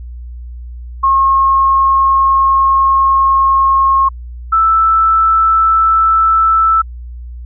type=tone pair in turn; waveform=sine; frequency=1081 / 1320.5 Hz; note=C#6 / E6; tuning=-44 / +3 cents; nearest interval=minor third; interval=347 cents; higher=second; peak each=-7 dBFS; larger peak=neither; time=1.03-4.09 / 4.52-6.82 s; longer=first; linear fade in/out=10 ms; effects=added 60 Hz sine -25 dBFS peak until 7.45 s